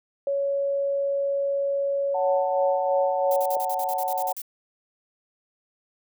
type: tone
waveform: sine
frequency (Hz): 558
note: C#5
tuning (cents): +11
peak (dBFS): -22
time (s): 0.27-3.57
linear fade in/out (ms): 2
type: chord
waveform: sine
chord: F# minor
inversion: second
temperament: just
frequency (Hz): 555 / 740 / 888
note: C#5 / F#5 / A5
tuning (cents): +2 / 0 / +16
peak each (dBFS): -31 / -26 / -29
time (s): 2.14-4.33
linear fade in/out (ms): 10
type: noise bursts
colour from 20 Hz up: violet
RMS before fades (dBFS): -34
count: 12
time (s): 3.31-4.418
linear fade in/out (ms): 2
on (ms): 52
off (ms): 44
effects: none